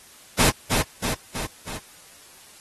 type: noise with echo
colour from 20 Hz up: pink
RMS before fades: -18 dBFS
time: 0.38-0.51 s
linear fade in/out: 20 ms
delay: 320 ms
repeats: 4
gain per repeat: -4 dB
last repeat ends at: 1.79 s
effects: white hiss -49 dBFS RMS until 2.6 s + AAC 32 kbps